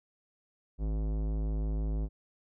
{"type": "tone with tanh clipping", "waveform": "sine", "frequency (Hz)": 53, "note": "G#1", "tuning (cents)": 36, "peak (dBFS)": -31, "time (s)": [0.78, 2.09], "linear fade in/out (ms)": 50, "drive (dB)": 18, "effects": []}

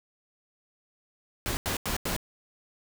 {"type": "noise bursts", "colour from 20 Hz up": "pink", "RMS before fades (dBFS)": -30, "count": 4, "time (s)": [1.46, 2.164], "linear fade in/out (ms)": 0, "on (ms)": 110, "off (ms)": 88, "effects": []}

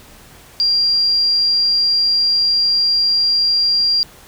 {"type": "tone", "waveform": "sine", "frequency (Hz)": 4767, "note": "D8", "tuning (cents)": 25, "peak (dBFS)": -12, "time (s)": [0.6, 4.03], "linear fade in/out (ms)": 0, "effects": ["pink hiss -43 dBFS RMS until 4.27 s"]}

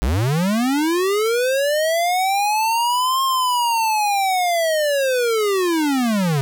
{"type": "linear two-way sweep", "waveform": "square", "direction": "up then down", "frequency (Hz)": [51, 1073, 132], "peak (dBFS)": -17, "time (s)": [0.02, 6.41], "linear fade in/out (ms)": 0, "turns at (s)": 3.23, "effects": []}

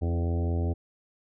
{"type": "harmonic tone with a mistuned harmonic", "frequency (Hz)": 85, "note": "F2", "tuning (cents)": -46, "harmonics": [1, 2, 3, 4, 5, 6, 7, 8, 9], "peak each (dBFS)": [-25, -37, -36, -38, -39, -45, -43, -48, -45], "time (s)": [0.01, 0.74], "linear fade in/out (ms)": 20, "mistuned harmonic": 4, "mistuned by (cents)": -19, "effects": []}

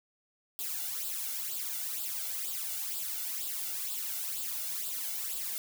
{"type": "noise with flanger", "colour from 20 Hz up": "blue", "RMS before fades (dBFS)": -36, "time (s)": [0.59, 5.58], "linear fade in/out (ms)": 0, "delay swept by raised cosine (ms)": [0.24, 1.44], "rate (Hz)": 2.1, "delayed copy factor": 0.7, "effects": []}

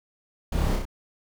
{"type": "noise with echo", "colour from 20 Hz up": "brown", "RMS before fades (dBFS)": -26, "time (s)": [0.52, 0.76], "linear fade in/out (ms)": 5, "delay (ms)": 31, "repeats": 3, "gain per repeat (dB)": -2, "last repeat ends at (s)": 0.853, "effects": []}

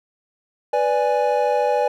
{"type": "chord", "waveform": "triangle", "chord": "G# diminished", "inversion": "first", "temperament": "equal", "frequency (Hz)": [493.9, 587.3, 830.6], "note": ["B4", "D5", "G#5"], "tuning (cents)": [0, 0, 0], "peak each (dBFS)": -19, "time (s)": [0.73, 1.88], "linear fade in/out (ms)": 5, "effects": []}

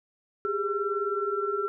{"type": "tone cluster", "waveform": "sine", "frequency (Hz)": [393.4, 412.6, 1352], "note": ["G4", "G#4", "E6"], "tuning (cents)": [6, -11, 43], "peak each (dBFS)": [-31, -30, -30], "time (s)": [0.45, 1.68], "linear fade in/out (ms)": 0, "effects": []}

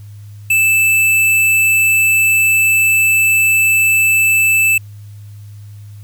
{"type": "tone", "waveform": "square", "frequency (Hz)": 2637, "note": "E7", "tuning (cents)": 0, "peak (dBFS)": -10, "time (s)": [0.5, 4.78], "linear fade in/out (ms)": 5, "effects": ["added 103 Hz sine -31 dBFS peak until 6.03 s", "white hiss -52 dBFS RMS until 6.03 s"]}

